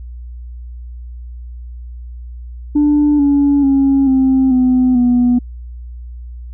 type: tone with pitch steps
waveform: sine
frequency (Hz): 294.6 / 283.9 / 273.6 / 263.7 / 254.1 / 244.9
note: D4 / C#4 / C#4 / C4 / B3 / B3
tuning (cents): +6 / +41 / -23 / +14 / +49 / -14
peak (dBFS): -7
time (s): 2.75-5.39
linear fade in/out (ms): 10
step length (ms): 440
effects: tanh soft clip ceiling -6 dBFS + added 60 Hz sine -27 dBFS peak until 6.53 s